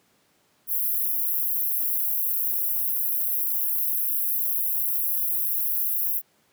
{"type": "high-pass noise", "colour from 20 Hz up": "white", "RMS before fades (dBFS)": -25, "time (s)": [0.67, 6.22], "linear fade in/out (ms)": 50, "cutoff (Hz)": 11000, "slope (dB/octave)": 96, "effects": ["pink hiss -64 dBFS RMS until 6.52 s", "high-pass 150 Hz 12 dB/octave"]}